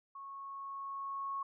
sine tone with level ramp, 1100 Hz, C#6, 14 cents flat, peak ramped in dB -45 to -35 dBFS, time 0.15-1.43 s, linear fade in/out 5 ms, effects none

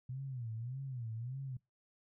sine tone with vibrato, 123.3 Hz, B2, 2 cents flat, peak -39 dBFS, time 0.09-1.57 s, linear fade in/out 5 ms, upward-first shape sine, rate 1.7 Hz, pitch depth 180 cents each way, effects noise-tail reverb RT60 0.2 s tail -23 dB re dry

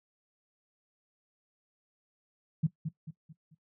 sine tone with echo, 157.3 Hz, D#3, 19 cents sharp, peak -22 dBFS, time 2.63-2.67 s, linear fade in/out 10 ms, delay 220 ms, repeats 4, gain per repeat -8 dB, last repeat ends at 3.55 s, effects noise-tail reverb RT60 0.1 s tail -17 dB re dry

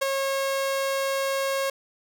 sawtooth tone with ADSR envelope, 544 Hz, C#5, 33 cents flat, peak -16 dBFS, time 0.01-1.7 s, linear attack 13 ms, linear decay 13 ms, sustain -4 dB, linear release 4 ms, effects none

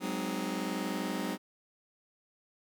sawtooth chord, Ab dominant seventh, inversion third, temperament just, 186.89 / 207.7 / 259.6 / 311.5 Hz, Gb3 / Ab3 / C4 / Eb4, +18 / 0 / -13 / +2 cents, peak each -34 dBFS, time 0-1.38 s, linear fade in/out 50 ms, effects none

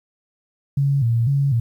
sine tone with vibrato, 127.4 Hz, C3, 46 cents flat, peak -15 dBFS, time 0.77-1.6 s, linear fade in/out 5 ms, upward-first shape square, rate 2 Hz, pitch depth 160 cents each way, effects 9-bit

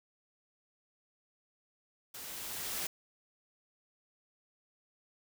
white noise with level ramp, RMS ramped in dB -46 to -36 dBFS, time 2.14-2.87 s, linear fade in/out 5 ms, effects none

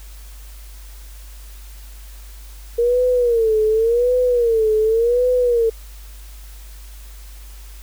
sine tone with vibrato, 465.2 Hz, A#4, 4 cents flat, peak -13 dBFS, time 2.78-5.7 s, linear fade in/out 10 ms, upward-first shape sine, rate 0.89 Hz, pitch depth 130 cents each way, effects added 50 Hz sine -35 dBFS peak until 7.82 s + white hiss -46 dBFS RMS until 7.82 s

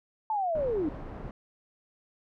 sine linear sweep, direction down, 892 to 280.2 Hz, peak -26 dBFS, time 0.3-0.89 s, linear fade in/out 2 ms
pink low-pass noise, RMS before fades -40 dBFS, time 0.55-1.31 s, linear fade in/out 2 ms, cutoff 950 Hz, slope 12 dB/octave
effects none

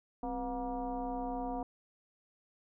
sine tone with frequency modulation, 491.9 Hz, B4, 7 cents flat, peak -34 dBFS, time 0.23-1.63 s, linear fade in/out 2 ms, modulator 230 Hz, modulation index 1.8, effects none

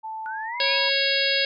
sine tone with pitch glide, 880 to 970.8 Hz, A5 to B5, 0 to -30 cents, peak -30 dBFS, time 0.03-0.9 s, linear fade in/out 20 ms, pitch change +170 cents, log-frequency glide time 0.47-0.56 s
sine exponential sweep, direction up, 1441 to 2650 Hz, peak -32 dBFS, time 0.26-0.78 s, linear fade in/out 0 ms
harmonic tone, 550 Hz, C#5, 14 cents flat, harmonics 1 / 3 / 4 / 5 / 6 / 7 / 8 / 9, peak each -28 / -28 / -28 / -28 / -28 / -28 / -28 / -28 dBFS, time 0.6-1.45 s, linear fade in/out 2 ms
effects none

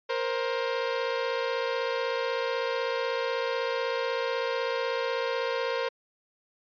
sawtooth tone pair together, 469.9 / 526 Hz, A#4 / C5, +14 / +9 cents, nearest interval major second, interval 195 cents, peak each -26 dBFS, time 0.09-5.89 s, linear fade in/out 10 ms, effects resampled to 11025 Hz

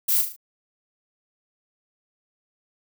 violet noise with echo, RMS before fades -21 dBFS, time 0.08-0.22 s, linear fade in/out 10 ms, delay 36 ms, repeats 4, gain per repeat -6 dB, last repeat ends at 0.364 s, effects none

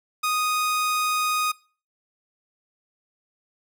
sawtooth tone, 1243 Hz, D#6, 2 cents flat, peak -18 dBFS, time 0.23-1.52 s, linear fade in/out 10 ms, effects noise-tail reverb RT60 0.4 s tail -23 dB re dry

